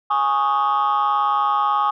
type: chord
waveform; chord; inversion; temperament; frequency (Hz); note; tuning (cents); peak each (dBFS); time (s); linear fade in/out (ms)
sine; Ab suspended fourth; none; just; 830.6 / 1107.5 / 1245.9; Ab5 / Db6 / Eb6; 0 / -2 / +2; -19; 0.1-1.91; 10
effects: tanh soft clip ceiling -12 dBFS